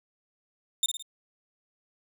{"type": "tone with echo", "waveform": "25% pulse", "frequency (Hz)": 3635, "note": "A#7", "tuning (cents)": -44, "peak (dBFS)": -18, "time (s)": [0.83, 0.86], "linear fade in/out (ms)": 2, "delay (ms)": 55, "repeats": 3, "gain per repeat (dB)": -6, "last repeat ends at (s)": 1.025, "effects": []}